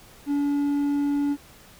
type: tone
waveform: triangle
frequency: 286.2 Hz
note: D4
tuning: 45 cents flat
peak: -19 dBFS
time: 0.26-1.37 s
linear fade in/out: 50 ms
effects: pink hiss -50 dBFS RMS until 1.79 s